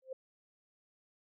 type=tone with exponential growth; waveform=sine; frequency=523.3 Hz; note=C5; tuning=in tune; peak=-35 dBFS; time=0.02-0.13 s; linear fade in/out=5 ms; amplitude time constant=23 ms; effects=none